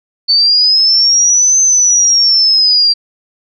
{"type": "linear two-way sweep", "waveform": "sine", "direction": "up then down", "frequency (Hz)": [4490, 6220, 4703], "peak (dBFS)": -6, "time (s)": [0.28, 2.94], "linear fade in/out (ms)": 20, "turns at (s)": 1.6, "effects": []}